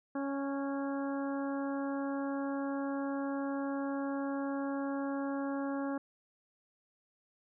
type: harmonic tone with a mistuned harmonic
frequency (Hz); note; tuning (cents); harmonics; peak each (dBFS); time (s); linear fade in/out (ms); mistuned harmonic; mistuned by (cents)
277.2; C#4; 0; 1 / 2 / 3 / 4 / 5 / 6; -34 / -40 / -44 / -46 / -48 / -50; 0.15-5.98; 5; 6; -16
effects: none